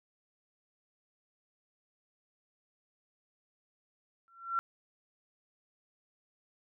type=tone with exponential growth; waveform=sine; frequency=1360 Hz; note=F6; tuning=46 cents flat; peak=-25 dBFS; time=4.28-4.59 s; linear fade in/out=0 ms; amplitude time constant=67 ms; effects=none